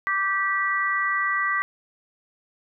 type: harmonic tone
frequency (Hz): 390.3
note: G4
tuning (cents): -8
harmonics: 3 / 4 / 5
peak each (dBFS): -25 / -29 / -24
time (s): 0.07-1.62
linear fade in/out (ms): 0
effects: none